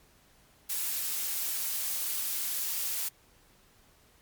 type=noise; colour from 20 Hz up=blue; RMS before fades=-32 dBFS; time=0.69-3.09 s; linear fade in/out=10 ms; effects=pink hiss -62 dBFS RMS until 4.21 s + MP3 96 kbps